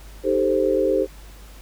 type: chord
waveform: sine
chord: A half-diminished seventh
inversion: second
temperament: equal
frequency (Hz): 311.1 / 392 / 440 / 523.3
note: Eb4 / G4 / A4 / C5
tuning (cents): 0 / 0 / 0 / 0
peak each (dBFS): -25 / -21 / -24 / -21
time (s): 0.23-1.07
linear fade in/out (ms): 50
effects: added 50 Hz sine -40 dBFS peak until 1.61 s + pink hiss -48 dBFS RMS until 1.61 s